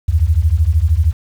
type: beating tone pair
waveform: sine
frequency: 73.42 / 86.42 Hz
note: D2 / F2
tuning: 0 / -18 cents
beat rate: 13 Hz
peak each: -13 dBFS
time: 0.08-1.13 s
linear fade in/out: 10 ms
effects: 7-bit